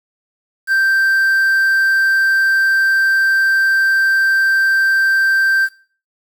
triangle tone with quantisation, 1568 Hz, G6, in tune, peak -9 dBFS, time 0.67-5.69 s, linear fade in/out 50 ms, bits 6, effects noise-tail reverb RT60 0.4 s tail -18 dB re dry

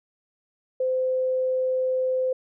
sine tone, 515 Hz, C5, 28 cents flat, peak -21 dBFS, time 0.8-2.33 s, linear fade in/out 5 ms, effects none

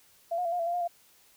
sine tone with pitch steps, 677 / 717 / 676 / 710 / 671 / 692 / 709 / 690 Hz, E5 / F5 / E5 / F5 / E5 / F5 / F5 / F5, +46 / +45 / +43 / +28 / +31 / -16 / +26 / -21 cents, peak -27 dBFS, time 0.31-0.878 s, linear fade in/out 10 ms, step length 71 ms, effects white hiss -61 dBFS RMS until 1.36 s

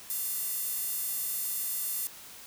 square tone with high-pass filter, 396.2 Hz, G4, 18 cents sharp, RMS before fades -33 dBFS, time 0.1-2.07 s, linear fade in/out 0 ms, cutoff 11000 Hz, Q 1, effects white hiss -48 dBFS RMS until 2.46 s

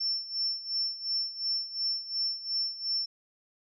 sine tone with tremolo, 5390 Hz, E8, 38 cents sharp, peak -26 dBFS, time 0-3.06 s, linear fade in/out 10 ms, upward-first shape sine, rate 2.8 Hz, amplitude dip 80%, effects none

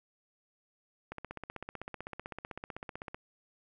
click train, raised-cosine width 0.5 ms, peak -25 dBFS, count 33, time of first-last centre 1.12-3.145 s, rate 15.8 Hz, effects none

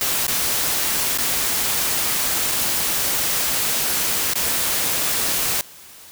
white noise with dropouts, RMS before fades -21 dBFS, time 0.01-5.61 s, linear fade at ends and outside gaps 0 ms, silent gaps 0.267-0.281 / 1.175-1.185 / 2.514-2.518 / 4.335-4.356 s, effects white hiss -43 dBFS RMS until 6.11 s

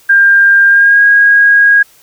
sine tone with pitch glide, 1599 to 1639.2 Hz, G6 to G#6, +34 to -23 cents, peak -3 dBFS, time 0.09-1.83 s, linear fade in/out 10 ms, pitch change +43 cents, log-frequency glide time 0.67-1.02 s, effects white hiss -45 dBFS RMS until 2.02 s

